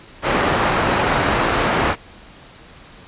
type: low-pass noise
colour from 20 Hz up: white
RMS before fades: -18 dBFS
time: 0.22-1.96 s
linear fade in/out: 50 ms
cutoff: 1400 Hz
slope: 12 dB/octave
effects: pink hiss -43 dBFS RMS until 3.07 s + resampled to 8000 Hz